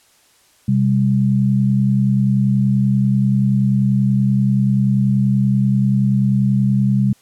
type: tone pair together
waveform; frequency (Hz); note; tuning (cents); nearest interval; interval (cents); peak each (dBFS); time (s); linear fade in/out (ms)
sine; 129 / 199.39; C3 / G3; -24 / +30; minor sixth; 754; -15; 0.68-7.13; 5
effects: white hiss -54 dBFS RMS until 7.21 s + low-pass 11000 Hz 12 dB/octave